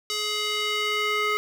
square tone with band-pass filter sweep, 421.3 Hz, G#4, 25 cents sharp, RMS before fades -26 dBFS, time 0.1-1.37 s, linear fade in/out 0 ms, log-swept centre 4600 to 1800 Hz, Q 1.5, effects 7-bit

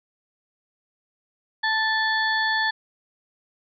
harmonic tone with a mistuned harmonic, 880 Hz, A5, in tune, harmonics 1 / 2 / 4 / 5, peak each -26 / -22 / -31 / -31 dBFS, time 1.63-2.71 s, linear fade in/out 10 ms, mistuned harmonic 4, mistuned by -34 cents, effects none

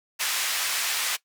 pink band-pass noise, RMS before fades -27 dBFS, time 0.19-1.17 s, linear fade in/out 20 ms, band 1600 to 14000 Hz, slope 12 dB/octave, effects noise-tail reverb RT60 0.1 s tail -19 dB re dry

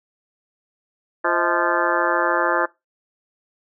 harmonic tone with a mistuned harmonic, 173.3 Hz, F3, 13 cents flat, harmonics 2 / 3 / 4 / 5 / 6 / 7 / 8 / 9 / 10, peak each -26 / -26 / -26 / -26 / -26 / -26 / -26 / -26 / -26 dBFS, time 1.24-2.66 s, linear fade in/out 10 ms, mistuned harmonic 4, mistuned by -140 cents, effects noise-tail reverb RT60 0.2 s tail -20 dB re dry

